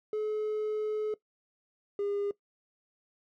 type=tone pair in turn; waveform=triangle; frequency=427.7 / 405.3 Hz; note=A4 / G#4; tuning=-49 / -42 cents; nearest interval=minor second; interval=93 cents; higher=first; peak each=-26 dBFS; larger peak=neither; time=0.13-1.14 / 1.99-2.31 s; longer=first; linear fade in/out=2 ms; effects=noise-tail reverb RT60 0.1 s tail -20 dB re dry + tanh soft clip ceiling -24 dBFS